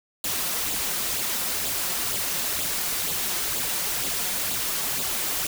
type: noise with flanger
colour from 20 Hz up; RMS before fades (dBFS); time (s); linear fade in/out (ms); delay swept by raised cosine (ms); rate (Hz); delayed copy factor
white; -27; 0.24-5.47; 2; 0.25 to 5.65; 2.1; +0.55
effects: none